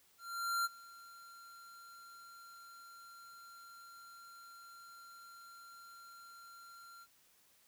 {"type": "tone with ADSR envelope", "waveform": "square", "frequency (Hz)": 1379, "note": "F6", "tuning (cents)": -22, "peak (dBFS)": -32, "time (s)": [0.18, 7.07], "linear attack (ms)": 470, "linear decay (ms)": 28, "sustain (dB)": -22, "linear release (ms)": 49, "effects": ["white hiss -69 dBFS RMS until 7.67 s"]}